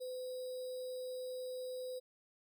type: tone with sample-and-hold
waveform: sine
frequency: 508 Hz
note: B4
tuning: 49 cents sharp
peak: -40 dBFS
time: 0-2 s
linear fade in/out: 20 ms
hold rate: 4410 Hz
effects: none